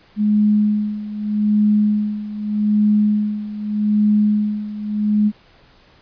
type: tone with tremolo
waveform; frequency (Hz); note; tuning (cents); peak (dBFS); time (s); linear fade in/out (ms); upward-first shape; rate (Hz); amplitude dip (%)
sine; 210; G#3; +19; -11; 0.16-5.32; 50; sine; 0.82; 80
effects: pink hiss -51 dBFS RMS until 6.01 s + resampled to 11025 Hz